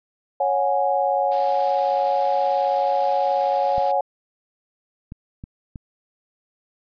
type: chord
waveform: sine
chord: C# suspended fourth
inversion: none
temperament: equal with one note detuned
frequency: 554.4 / 731.9 / 830.6 Hz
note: C#5 / F#5 / G#5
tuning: 0 / -19 / 0 cents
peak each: -22 dBFS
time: 0.4-4.01 s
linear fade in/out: 5 ms
type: high-pass noise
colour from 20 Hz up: white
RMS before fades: -38 dBFS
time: 1.31-3.92 s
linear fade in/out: 10 ms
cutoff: 190 Hz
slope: 96 dB/octave
type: clicks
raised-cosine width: 5 ms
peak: -22 dBFS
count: 4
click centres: 3.781 / 5.121 / 5.439 / 5.758 s
effects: resampled to 11025 Hz